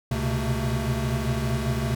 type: tone cluster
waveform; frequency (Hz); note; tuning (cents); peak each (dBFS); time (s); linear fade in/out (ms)
square; 68.9 / 123 / 128 / 135.6 / 224.1; C#2 / B2 / C3 / C#3 / A3; -10 / -7 / -38 / -38 / +32; -31; 0.11-1.95; 5
effects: none